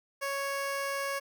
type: tone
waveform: 15% pulse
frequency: 554.4 Hz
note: C#5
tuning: in tune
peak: -25 dBFS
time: 0.21-1.2 s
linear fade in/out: 20 ms
effects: none